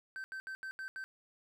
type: tone bursts at uneven times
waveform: triangle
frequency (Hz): 1548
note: G6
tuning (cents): -22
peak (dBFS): -38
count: 6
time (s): 0.16-0.24 / 0.32-0.4 / 0.47-0.55 / 0.63-0.71 / 0.79-0.88 / 0.96-1.04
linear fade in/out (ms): 0
effects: none